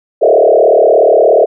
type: tone with frequency modulation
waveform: sine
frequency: 543 Hz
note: C#5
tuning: 36 cents flat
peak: -4 dBFS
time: 0.21-1.46 s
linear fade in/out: 20 ms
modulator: 36.9 Hz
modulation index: 3.7
effects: none